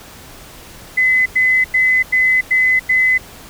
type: tone bursts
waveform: sine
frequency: 2026 Hz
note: B6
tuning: 44 cents sharp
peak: -10 dBFS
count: 6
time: 0.97-3.18 s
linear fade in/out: 10 ms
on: 290 ms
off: 94 ms
effects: pink hiss -38 dBFS RMS until 3.49 s